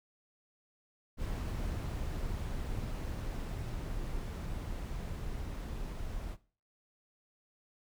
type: noise with level ramp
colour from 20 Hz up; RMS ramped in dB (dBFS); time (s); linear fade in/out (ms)
brown; -36 to -40; 1.17-6.37; 50
effects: noise-tail reverb RT60 0.4 s tail -18 dB re dry